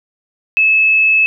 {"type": "tone with frequency modulation", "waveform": "sine", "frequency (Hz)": 2600, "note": "E7", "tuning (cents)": -24, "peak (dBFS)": -8, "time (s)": [0.57, 1.26], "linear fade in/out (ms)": 0, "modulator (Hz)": 25.6, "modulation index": 0.22, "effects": []}